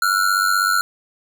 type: ring-modulated tone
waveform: square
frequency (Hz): 1400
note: F6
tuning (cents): +4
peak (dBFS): -13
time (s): 0.02-0.81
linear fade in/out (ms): 0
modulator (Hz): 48
effects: none